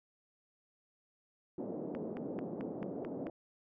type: band-pass noise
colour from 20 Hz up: pink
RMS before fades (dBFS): -41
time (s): 1.58-3.3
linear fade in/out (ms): 2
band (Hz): 190 to 580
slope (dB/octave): 24
type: click train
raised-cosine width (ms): 0.5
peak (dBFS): -31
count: 7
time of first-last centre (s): 1.95-3.269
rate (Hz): 4.55
effects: none